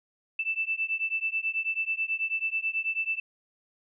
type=beating tone pair; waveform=sine; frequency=2645 / 2654.2 Hz; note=E7 / E7; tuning=+5 / +11 cents; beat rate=9.2 Hz; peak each=-30 dBFS; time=0.39-3.2 s; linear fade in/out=5 ms; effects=none